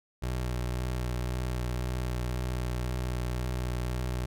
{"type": "tone with vibrato", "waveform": "25% pulse", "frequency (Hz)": 61.74, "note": "B1", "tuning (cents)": 0, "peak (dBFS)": -26, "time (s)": [0.22, 4.26], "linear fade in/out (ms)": 10, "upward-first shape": "sine", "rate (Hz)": 1.9, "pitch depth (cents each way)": 19, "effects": []}